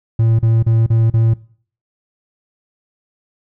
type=tone bursts; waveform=triangle; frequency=113.3 Hz; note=A#2; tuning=49 cents flat; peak=-8 dBFS; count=5; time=0.19-1.338 s; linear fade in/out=5 ms; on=200 ms; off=37 ms; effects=noise-tail reverb RT60 0.5 s tail -21 dB re dry